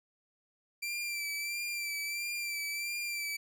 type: tone with vibrato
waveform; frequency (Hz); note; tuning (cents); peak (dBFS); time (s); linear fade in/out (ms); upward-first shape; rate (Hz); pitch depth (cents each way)
sawtooth; 2349; D7; 0; -31; 0.82-3.37; 10; sine; 1.5; 36
effects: none